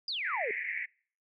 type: exponential sweep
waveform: sine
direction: down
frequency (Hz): 5030 to 395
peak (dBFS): -32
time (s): 0.08-0.51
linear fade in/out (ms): 2
type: band-pass noise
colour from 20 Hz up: white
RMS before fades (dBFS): -36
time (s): 0.24-0.86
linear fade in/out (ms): 10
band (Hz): 1800 to 2300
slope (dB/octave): 96
effects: noise-tail reverb RT60 0.5 s tail -26 dB re dry